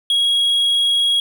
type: tone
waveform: triangle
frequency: 3308 Hz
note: G#7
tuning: 8 cents flat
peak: -12 dBFS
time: 0.1-1.2 s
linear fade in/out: 2 ms
effects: none